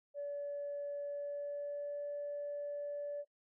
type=tone with pitch glide; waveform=sine; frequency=574 to 579 Hz; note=D5 to D5; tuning=-40 to -25 cents; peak=-37 dBFS; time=0.14-3.25 s; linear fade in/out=50 ms; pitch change=+15 cents; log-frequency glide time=1.04-2.07 s; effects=noise-tail reverb RT60 0.1 s tail -21 dB re dry + tanh soft clip ceiling -34 dBFS